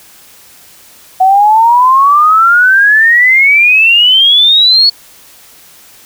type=exponential sweep; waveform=sine; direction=up; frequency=740 to 4435 Hz; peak=-3 dBFS; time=1.2-4.9 s; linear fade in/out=10 ms; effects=white hiss -39 dBFS RMS until 6.05 s